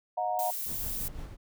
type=chord; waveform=sine; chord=D# minor; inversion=none; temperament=equal with one note detuned; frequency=622.3 / 725.6 / 932.3 Hz; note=D#5 / F#5 / A#5; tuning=0 / -34 / 0 cents; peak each=-35 / -29 / -35 dBFS; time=0.17-0.51 s; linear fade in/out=10 ms
type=noise; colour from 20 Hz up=violet; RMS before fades=-35 dBFS; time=0.39-1.08 s; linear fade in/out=0 ms
type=noise with tremolo; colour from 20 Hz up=brown; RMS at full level=-38 dBFS; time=0.65-1.37 s; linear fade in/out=50 ms; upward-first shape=sine; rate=5.8 Hz; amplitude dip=50%
effects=none